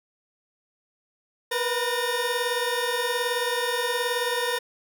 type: tone cluster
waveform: 25% pulse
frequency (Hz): 477 / 495.8 / 1832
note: A#4 / B4 / A#6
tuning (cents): +40 / +7 / -31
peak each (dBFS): -25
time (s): 1.51-4.59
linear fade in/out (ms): 10
effects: none